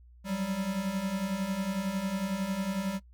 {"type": "beating tone pair", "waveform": "square", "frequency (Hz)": [185, 196], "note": ["F#3", "G3"], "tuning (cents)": [0, 0], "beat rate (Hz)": 11, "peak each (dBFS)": [-36, -32], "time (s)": [0.24, 3], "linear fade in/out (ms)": 50, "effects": ["noise-tail reverb RT60 0.1 s tail -21 dB re dry", "added 60 Hz sine -52 dBFS peak until 3.13 s"]}